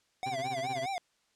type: tone with vibrato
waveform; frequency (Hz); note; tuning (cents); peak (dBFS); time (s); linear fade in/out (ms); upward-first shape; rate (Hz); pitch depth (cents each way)
square; 722; F#5; -43; -33; 0.23-0.98; 0; sine; 4.8; 160
type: tone with tremolo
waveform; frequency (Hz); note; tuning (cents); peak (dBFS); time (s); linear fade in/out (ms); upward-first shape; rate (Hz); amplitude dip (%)
20% pulse; 130.81; C3; 0; -32; 0.26-0.86; 2; triangle; 16; 95
effects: white hiss -72 dBFS RMS until 1.35 s + low-pass 7000 Hz 12 dB/octave